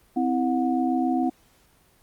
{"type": "tone cluster", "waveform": "sine", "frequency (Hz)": [258.5, 325.7, 729], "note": ["C4", "E4", "F#5"], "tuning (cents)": [-21, -21, -26], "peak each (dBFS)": [-23, -26, -27], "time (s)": [0.16, 1.3], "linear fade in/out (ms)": 10, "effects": ["pink hiss -60 dBFS RMS until 2.02 s", "Opus 32 kbps"]}